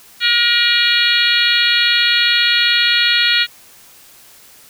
harmonic tone with a mistuned harmonic, 477.5 Hz, A#4, 42 cents sharp, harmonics 3 / 4 / 5 / 6 / 7 / 8 / 9, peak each -19 / -19 / -19 / -19 / -19 / -19 / -19 dBFS, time 0.2-3.47 s, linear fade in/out 50 ms, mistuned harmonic 4, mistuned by -16 cents, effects white hiss -44 dBFS RMS until 4.69 s

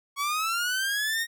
sawtooth linear sweep, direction up, 1109 to 1873 Hz, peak -22 dBFS, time 0.16-1.27 s, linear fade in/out 50 ms, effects none

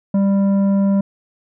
triangle tone with tanh clipping, 197.4 Hz, G3, 12 cents sharp, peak -14 dBFS, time 0.14-1.01 s, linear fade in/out 5 ms, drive 13 dB, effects none

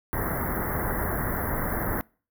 pink band-stop noise, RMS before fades -28 dBFS, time 0.13-2.01 s, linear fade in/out 0 ms, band 2000 to 11000 Hz, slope 96 dB/octave, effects noise-tail reverb RT60 0.4 s tail -26 dB re dry

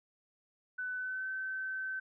sine tone with pitch glide, 1500 to 1535.9 Hz, F#6 to G6, +23 to -36 cents, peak -35 dBFS, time 0.78-2 s, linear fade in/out 10 ms, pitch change +41 cents, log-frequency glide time 0.94-1.29 s, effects none

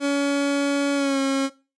30% pulse tone with pitch glide, 282.2 to 271.5 Hz, C#4 to C#4, +31 to -36 cents, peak -17 dBFS, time 0-1.5 s, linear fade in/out 50 ms, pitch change -67 cents, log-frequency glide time 0.95-1.19 s, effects noise-tail reverb RT60 0.3 s tail -18 dB re dry + resampled to 22050 Hz

